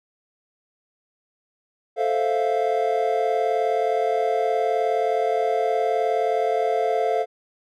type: chord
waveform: triangle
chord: F major seventh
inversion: first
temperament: equal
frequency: 440 / 523.3 / 659.3 / 698.5 Hz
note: A4 / C5 / E5 / F5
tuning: 0 / 0 / 0 / 0 cents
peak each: -22 / -25 / -26 / -21 dBFS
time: 1.96-7.26 s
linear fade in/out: 50 ms
effects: none